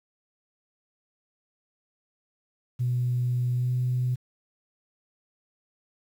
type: tone with pitch glide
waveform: sine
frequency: 123.47 to 125.34 Hz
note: B2 to B2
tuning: 0 to +26 cents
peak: -22 dBFS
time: 2.79-4.16 s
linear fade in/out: 20 ms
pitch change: +26 cents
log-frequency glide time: 3.55-3.72 s
effects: tanh soft clip ceiling -18 dBFS + 9-bit